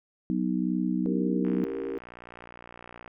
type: harmonic tone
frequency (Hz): 62.1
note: B1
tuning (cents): +10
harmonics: 3 / 4 / 5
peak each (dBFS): -28 / -29 / -30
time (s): 0.3-1.64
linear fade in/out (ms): 0
type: chord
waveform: sine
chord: C# diminished seventh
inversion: none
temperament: equal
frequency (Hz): 277.2 / 329.6 / 392 / 466.2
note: C#4 / E4 / G4 / Bb4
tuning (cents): 0 / 0 / 0 / 0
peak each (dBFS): -37 / -39 / -34 / -35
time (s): 1.06-1.98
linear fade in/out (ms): 0
type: click train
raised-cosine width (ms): 0.5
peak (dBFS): -29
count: 98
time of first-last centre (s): 1.45-3.078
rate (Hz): 59.6
effects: none